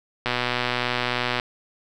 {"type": "click train", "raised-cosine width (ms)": 0.3, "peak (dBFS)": -7, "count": 141, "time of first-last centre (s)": [0.26, 1.398], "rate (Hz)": 123, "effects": []}